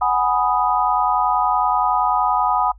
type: chord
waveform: sine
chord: G# minor seventh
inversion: third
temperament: equal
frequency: 740 / 830.6 / 987.8 / 1244.5 Hz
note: F#5 / G#5 / B5 / D#6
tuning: 0 / 0 / 0 / 0 cents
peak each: -21 dBFS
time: 0.01-2.72 s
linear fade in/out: 10 ms
effects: noise-tail reverb RT60 0.1 s tail -21 dB re dry + added 50 Hz sine -41 dBFS peak until 2.78 s